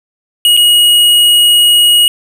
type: tone with dropouts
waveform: square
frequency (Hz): 2894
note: F#7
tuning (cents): -39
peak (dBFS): -5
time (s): 0.45-2.08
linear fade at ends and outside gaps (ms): 1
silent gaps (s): 0.567-0.573
effects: none